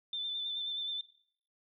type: tone with vibrato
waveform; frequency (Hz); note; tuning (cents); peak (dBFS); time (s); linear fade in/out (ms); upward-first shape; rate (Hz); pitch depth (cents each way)
sine; 3544; A7; +12; -34; 0.13-1.01; 2; sine; 9.4; 28
effects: noise-tail reverb RT60 0.6 s tail -17 dB re dry